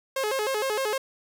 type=tone with vibrato; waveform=sawtooth; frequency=476.5 Hz; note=A#4; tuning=38 cents sharp; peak=-21 dBFS; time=0.16-0.98 s; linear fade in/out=5 ms; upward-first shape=square; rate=6.5 Hz; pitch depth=200 cents each way; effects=none